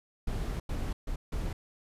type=noise bursts at uneven times; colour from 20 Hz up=brown; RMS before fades=-33 dBFS; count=4; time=0.27-0.6 / 0.69-0.93 / 1.07-1.16 / 1.32-1.53 s; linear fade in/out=5 ms; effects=resampled to 32000 Hz